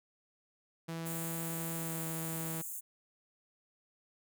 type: tone with pitch glide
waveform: sawtooth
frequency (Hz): 164.81 to 162.17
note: E3 to E3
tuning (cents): 0 to -28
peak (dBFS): -34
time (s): 0.88-2.62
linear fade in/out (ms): 10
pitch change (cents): -28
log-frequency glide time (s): 1.73-2.03
type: high-pass noise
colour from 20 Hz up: white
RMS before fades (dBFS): -42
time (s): 1.05-2.81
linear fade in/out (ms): 20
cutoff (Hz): 6600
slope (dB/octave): 96
effects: none